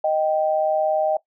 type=tone pair together; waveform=sine; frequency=622.3 / 780.4 Hz; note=D#5 / G5; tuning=0 / -8 cents; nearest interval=major third; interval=392 cents; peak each=-19 / -22 dBFS; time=0.04-1.17 s; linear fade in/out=5 ms; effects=noise-tail reverb RT60 0.1 s tail -18 dB re dry